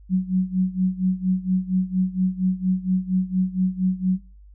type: tone with tremolo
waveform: sine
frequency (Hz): 185.4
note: F#3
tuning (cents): +4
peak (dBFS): -15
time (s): 0.09-4.2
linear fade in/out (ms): 50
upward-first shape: sine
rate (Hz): 4.3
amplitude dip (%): 85
effects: noise-tail reverb RT60 0.3 s tail -21 dB re dry + added 50 Hz sine -44 dBFS peak until 4.54 s